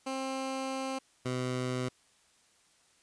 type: tone pair in turn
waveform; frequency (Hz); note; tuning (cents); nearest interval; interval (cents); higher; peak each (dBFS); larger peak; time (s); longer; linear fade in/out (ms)
15% pulse; 265.4 / 126.71; C4 / B2; +25 / +45; octave + minor second; 1280; first; -27 / -25; second; 0.06-0.99 / 1.25-1.89; first; 10
effects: white hiss -66 dBFS RMS until 3.02 s + resampled to 22050 Hz